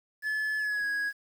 triangle tone with pitch glide, 1724 to 1658.6 Hz, A6 to G#6, -36 to -3 cents, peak -26 dBFS, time 0.22-1.13 s, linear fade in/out 50 ms, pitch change -67 cents, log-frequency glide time 0.58-0.85 s, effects 9-bit

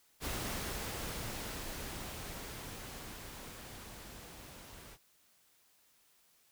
pink noise with level ramp, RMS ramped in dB -38 to -53 dBFS, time 0.2-4.98 s, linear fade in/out 50 ms, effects white hiss -69 dBFS RMS until 6.51 s

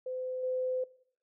sine tone with level steps, 511 Hz, C5, 41 cents flat, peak -34 / -30 dBFS, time 0.06-0.84 s, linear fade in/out 5 ms, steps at 0.43 s, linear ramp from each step 5 ms, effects noise-tail reverb RT60 0.6 s tail -19 dB re dry

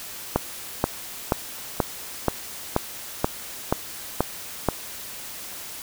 click train, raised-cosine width 1 ms, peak -4 dBFS, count 10, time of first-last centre 0.36-4.687 s, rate 2.08 Hz, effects white hiss -37 dBFS RMS until 5.82 s

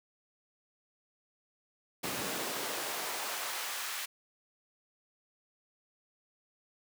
pink noise with high-pass filter sweep, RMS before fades -37 dBFS, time 2.03-4.06 s, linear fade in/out 10 ms, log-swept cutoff 210 to 1500 Hz, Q 0.88, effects none

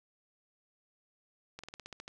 slowing click train, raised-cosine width 0.2 ms, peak -27 dBFS, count 9, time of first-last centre 1.59-2.079 s, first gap 46 ms, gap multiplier 1.08, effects 11-bit

